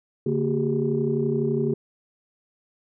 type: tone cluster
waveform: sine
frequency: 143.3 / 228.9 / 375.5 / 407.4 Hz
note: D3 / A#3 / F#4 / G#4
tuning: -42 / -31 / +26 / -33 cents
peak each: -26 dBFS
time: 0.26-1.74 s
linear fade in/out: 5 ms
effects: tanh soft clip ceiling -11 dBFS